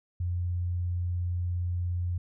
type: tone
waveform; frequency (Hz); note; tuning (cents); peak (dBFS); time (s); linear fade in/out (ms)
sine; 88.3; F2; +20; -27; 0.2-2.18; 5
effects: none